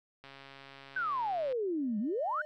click train, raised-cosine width 0.3 ms, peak -34 dBFS, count 177, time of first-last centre 0.24-1.525 s, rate 137 Hz
sine exponential two-way sweep, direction down then up, 1568 to 200.4 to 1568 Hz, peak -30 dBFS, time 0.96-2.42 s, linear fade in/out 5 ms, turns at 1.99 s
triangle tone with exponential growth, 607 Hz, D#5, 43 cents flat, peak -39 dBFS, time 1.39-2.45 s, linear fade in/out 0 ms, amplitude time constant 230 ms
effects none

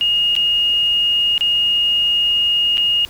sine tone with dropouts, 2855 Hz, F7, 37 cents sharp, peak -13 dBFS, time 0.01-3.05 s, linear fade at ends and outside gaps 0 ms, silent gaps 0.353-0.364 / 1.379-1.409 / 2.772-2.779 s, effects pink hiss -41 dBFS RMS until 3.09 s

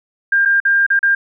sine tone with dropouts, 1600 Hz, G6, 35 cents sharp, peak -10 dBFS, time 0.32-1.15 s, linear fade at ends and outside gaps 5 ms, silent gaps 0.452-0.456 / 0.602-0.651 / 0.865-0.902 / 0.992-1.029 s, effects none

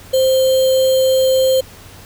sine tone with sample-and-hold, 523.3 Hz, C5, in tune, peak -10 dBFS, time 0.13-1.61 s, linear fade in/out 10 ms, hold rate 3675 Hz, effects added 95 Hz sine -42 dBFS peak until 2.05 s + pink hiss -40 dBFS RMS until 2.05 s

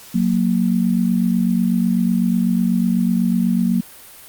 sine tone pair together, 183.53 / 231.6 Hz, F#3 / A#3, -14 / -11 cents, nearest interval major third, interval 403 cents, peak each -17 dBFS, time 0.14-3.81 s, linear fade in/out 10 ms, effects white hiss -41 dBFS RMS until 4.28 s + Opus 48 kbps

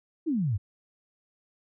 sine exponential sweep, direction down, 349.2 to 90.1 Hz, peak -24 dBFS, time 0.26-0.58 s, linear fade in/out 20 ms, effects none

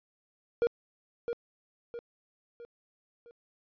triangle tone with echo, 472.1 Hz, A#4, 22 cents sharp, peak -21 dBFS, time 0.62-0.67 s, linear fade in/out 0 ms, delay 660 ms, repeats 4, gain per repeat -7 dB, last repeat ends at 3.31 s, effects resampled to 11025 Hz

